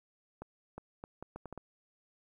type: accelerating click train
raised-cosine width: 1 ms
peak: -29 dBFS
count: 8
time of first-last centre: 0.42-1.577 s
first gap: 360 ms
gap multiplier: 0.72
effects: 11-bit